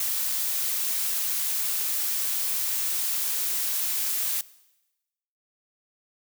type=noise; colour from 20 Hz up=blue; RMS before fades=-27 dBFS; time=0-4.41 s; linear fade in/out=2 ms; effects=noise-tail reverb RT60 1.0 s tail -20 dB re dry